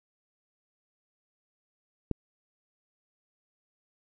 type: click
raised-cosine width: 3 ms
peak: -15 dBFS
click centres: 2.113 s
effects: none